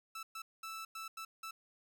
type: tone bursts at uneven times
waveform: sawtooth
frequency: 1319 Hz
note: E6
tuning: 1 cent sharp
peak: -39 dBFS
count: 6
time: 0.15-0.23 / 0.35-0.42 / 0.63-0.85 / 0.95-1.08 / 1.17-1.25 / 1.43-1.51 s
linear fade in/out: 5 ms
effects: none